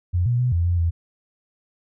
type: tone with pitch steps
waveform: sine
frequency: 88.7 / 120.9 / 124.7 / 85.4 / 87.5 / 84.1 Hz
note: F2 / B2 / B2 / F2 / F2 / E2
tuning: +27 / -36 / +17 / -38 / +4 / +35 cents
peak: -17 dBFS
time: 0.13-0.91 s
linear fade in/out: 20 ms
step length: 130 ms
effects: none